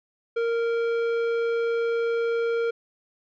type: tone with tanh clipping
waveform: sine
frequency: 463.9 Hz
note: A#4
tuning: 8 cents flat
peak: -24 dBFS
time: 0.36-2.71 s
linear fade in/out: 10 ms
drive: 12 dB
effects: none